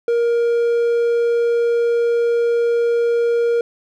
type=tone; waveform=triangle; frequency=470.1 Hz; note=A#4; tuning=15 cents sharp; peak=-12 dBFS; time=0.08-3.61 s; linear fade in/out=2 ms; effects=none